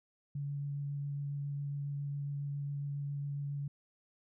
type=tone with vibrato; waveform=sine; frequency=142.4 Hz; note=C#3; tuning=47 cents sharp; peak=-35 dBFS; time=0.35-3.68 s; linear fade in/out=5 ms; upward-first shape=sine; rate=7.3 Hz; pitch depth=9 cents each way; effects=none